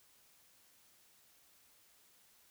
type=silence; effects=white hiss -67 dBFS RMS until 2.5 s